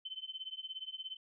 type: tone with tremolo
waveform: sine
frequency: 3067 Hz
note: G7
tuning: 38 cents flat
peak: -37 dBFS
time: 0.05-1.17 s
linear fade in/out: 5 ms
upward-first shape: triangle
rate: 17 Hz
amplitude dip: 100%
effects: none